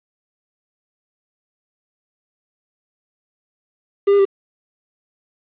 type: tone with pitch steps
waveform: triangle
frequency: 399.9 / 402.7 / 392.8 Hz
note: G4 / G4 / G4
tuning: +35 / +47 / +4 cents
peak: -8 dBFS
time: 4.07-4.253 s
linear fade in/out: 10 ms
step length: 61 ms
effects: resampled to 8000 Hz + 7-bit